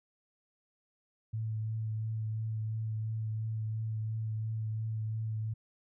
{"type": "tone with vibrato", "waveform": "sine", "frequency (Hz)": 110, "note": "A2", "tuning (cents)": 0, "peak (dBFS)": -32, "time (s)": [1.33, 5.54], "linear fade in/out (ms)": 10, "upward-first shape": "triangle", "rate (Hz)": 2.9, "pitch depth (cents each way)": 19, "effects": []}